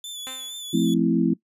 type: tone with vibrato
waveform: sawtooth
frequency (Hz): 3484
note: A7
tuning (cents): -18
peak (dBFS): -30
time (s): 0.04-0.94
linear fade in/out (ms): 2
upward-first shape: sine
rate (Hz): 4.3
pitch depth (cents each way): 38
type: tone with exponential decay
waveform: 5% pulse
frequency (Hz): 260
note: C4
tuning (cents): -11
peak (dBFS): -23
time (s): 0.27-0.68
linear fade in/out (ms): 0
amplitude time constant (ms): 88
type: chord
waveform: sine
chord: F major seventh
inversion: none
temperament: equal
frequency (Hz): 174.61 / 220 / 261.6 / 329.6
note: F3 / A3 / C4 / E4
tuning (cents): 0 / 0 / 0 / 0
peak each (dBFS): -23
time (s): 0.73-1.34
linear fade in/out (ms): 10
effects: noise-tail reverb RT60 0.1 s tail -19 dB re dry + resampled to 32000 Hz